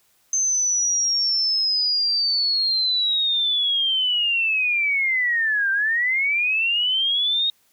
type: linear two-way sweep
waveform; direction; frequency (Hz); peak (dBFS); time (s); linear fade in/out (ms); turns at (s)
sine; down then up; 6272 to 1560 to 3755; -18; 0.33-7.5; 2; 5.71
effects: white hiss -62 dBFS RMS until 7.72 s